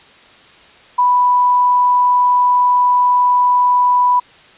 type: tone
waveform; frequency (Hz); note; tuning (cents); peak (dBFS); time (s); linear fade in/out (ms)
sine; 987.8; B5; 0; -9; 0.98-4.2; 10
effects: white hiss -44 dBFS RMS until 4.57 s + resampled to 8000 Hz